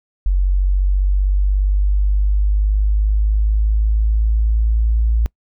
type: linear sweep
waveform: sine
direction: up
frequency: 46.25 to 56.1 Hz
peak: -12 dBFS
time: 0.26-5.26 s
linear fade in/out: 0 ms
effects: noise-tail reverb RT60 0.1 s tail -25 dB re dry